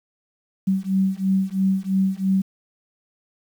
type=beating tone pair; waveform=sine; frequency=190 / 193 Hz; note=F#3 / G3; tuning=+46 / -27 cents; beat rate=3 Hz; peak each=-21 dBFS; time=0.67-2.42 s; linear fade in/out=10 ms; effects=8-bit